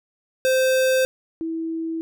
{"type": "tone pair in turn", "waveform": ["square", "sine"], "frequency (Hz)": [520, 326.1], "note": ["C5", "E4"], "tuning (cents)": [-11, -19], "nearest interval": "minor sixth", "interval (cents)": 808, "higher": "first", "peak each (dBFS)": [-17, -24], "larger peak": "first", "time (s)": [[0.45, 1.05], [1.41, 2.01]], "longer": "neither", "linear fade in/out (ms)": 0, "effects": []}